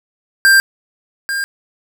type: tone pair in turn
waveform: square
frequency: 1584 / 1604.3 Hz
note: G6 / G6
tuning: +18 / +40 cents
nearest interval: unison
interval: 22 cents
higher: second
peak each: -7 / -18 dBFS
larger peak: first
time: 0.45-0.6 / 1.29-1.44 s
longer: neither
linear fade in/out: 0 ms
effects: 7-bit